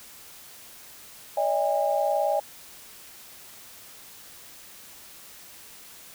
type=tone cluster; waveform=sine; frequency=575 / 634 / 812 Hz; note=D5 / D#5 / G#5; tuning=-37 / +32 / -39 cents; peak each=-26 dBFS; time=1.37-2.4 s; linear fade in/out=5 ms; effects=white hiss -47 dBFS RMS until 6.14 s